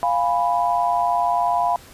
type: chord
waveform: sine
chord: F diminished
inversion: none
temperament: equal with one note detuned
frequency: 698.5 / 819.2 / 987.8 Hz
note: F5 / Ab5 / Cb6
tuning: 0 / -24 / 0 cents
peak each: -20 / -24 / -21 dBFS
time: 0.03-1.76 s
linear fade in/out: 0 ms
effects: pink hiss -45 dBFS RMS until 1.93 s + resampled to 32000 Hz